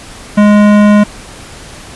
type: tone with hard clipping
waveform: sine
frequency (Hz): 207.7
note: G#3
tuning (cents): 0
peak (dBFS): -5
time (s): 0.37-1.04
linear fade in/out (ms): 10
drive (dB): 17
effects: pink hiss -31 dBFS RMS until 1.95 s + resampled to 24000 Hz